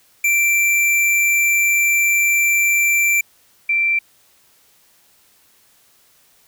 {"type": "tone pair in turn", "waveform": ["square", "sine"], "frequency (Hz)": [2349, 2349], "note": ["D7", "D7"], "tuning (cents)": [0, 0], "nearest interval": "unison", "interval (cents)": 0, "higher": "neither", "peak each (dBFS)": -14, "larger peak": "neither", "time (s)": [[0.24, 3.21], [3.69, 3.99]], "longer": "first", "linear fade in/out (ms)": 5, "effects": ["white hiss -55 dBFS RMS until 6.47 s"]}